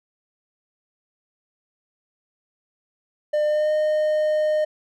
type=tone with pitch glide; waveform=triangle; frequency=601 to 612.9 Hz; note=D5 to D#5; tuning=+40 to -26 cents; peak=-16 dBFS; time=3.33-4.65 s; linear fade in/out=10 ms; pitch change=+34 cents; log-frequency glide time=3.46-3.72 s; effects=none